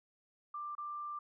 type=tone with dropouts; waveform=sine; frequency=1184 Hz; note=D6; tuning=14 cents sharp; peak=-39 dBFS; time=0.54-1.19 s; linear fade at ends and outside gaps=5 ms; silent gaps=0.752-0.78 s; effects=none